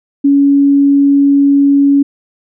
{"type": "tone", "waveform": "sine", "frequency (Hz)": 280.7, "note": "C#4", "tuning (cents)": 22, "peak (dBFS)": -5, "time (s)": [0.24, 2.03], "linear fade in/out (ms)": 10, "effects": []}